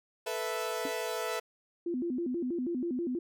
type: chord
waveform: sawtooth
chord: A suspended second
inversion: none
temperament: equal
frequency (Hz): 440 / 493.9 / 659.3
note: A4 / B4 / E5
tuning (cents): 0 / 0 / 0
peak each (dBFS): -33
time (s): 0.26-1.4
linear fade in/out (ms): 10
type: tone with exponential decay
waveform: sine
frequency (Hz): 280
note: C#4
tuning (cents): +18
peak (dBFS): -31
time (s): 0.85-0.94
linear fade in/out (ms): 2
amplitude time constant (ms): 18
type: tone with vibrato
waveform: sine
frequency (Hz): 294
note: D4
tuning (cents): +2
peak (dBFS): -30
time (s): 1.86-3.19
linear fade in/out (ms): 5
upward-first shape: square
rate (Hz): 6.2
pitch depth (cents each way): 270
effects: none